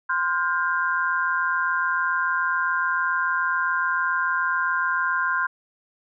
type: tone cluster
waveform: sine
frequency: 1041 / 1416 / 1583 Hz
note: C6 / F6 / G6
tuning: -9 / +23 / +17 cents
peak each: -25 dBFS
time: 0.09-5.47 s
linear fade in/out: 10 ms
effects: none